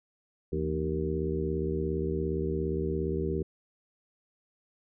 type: harmonic tone with a mistuned harmonic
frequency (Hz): 77.3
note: D#2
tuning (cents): -11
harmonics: 1 / 2 / 3 / 4 / 5 / 6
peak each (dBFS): -34 / -34 / -39 / -37 / -32 / -37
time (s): 0.52-3.43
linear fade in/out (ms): 10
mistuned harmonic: 2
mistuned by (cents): +110
effects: none